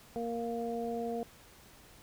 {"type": "harmonic tone", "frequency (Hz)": 233.1, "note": "A#3", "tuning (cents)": 0, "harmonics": [1, 2, 3], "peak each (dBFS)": [-38, -36, -39], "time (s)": [0.16, 1.23], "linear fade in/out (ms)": 0, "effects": ["pink hiss -57 dBFS RMS until 2.02 s"]}